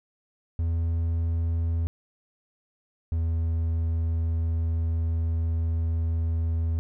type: tone pair in turn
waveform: triangle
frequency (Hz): 83 / 82.09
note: E2 / E2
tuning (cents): +12 / -7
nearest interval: unison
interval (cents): 19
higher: first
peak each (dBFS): -21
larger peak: neither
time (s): 0.59-1.87 / 3.12-6.79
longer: second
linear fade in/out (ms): 0
effects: none